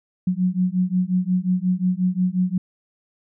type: beating tone pair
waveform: sine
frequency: 180 / 185.6 Hz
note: F#3 / F#3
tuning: -47 / +6 cents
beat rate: 5.6 Hz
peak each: -21 dBFS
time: 0.27-2.58 s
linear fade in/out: 5 ms
effects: none